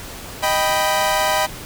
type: chord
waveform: sawtooth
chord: Eb augmented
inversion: none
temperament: equal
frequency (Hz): 622.3 / 784 / 987.8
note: Eb5 / G5 / B5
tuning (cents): 0 / 0 / 0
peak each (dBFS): -17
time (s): 0.42-1.47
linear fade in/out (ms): 20
effects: pink hiss -34 dBFS RMS until 1.65 s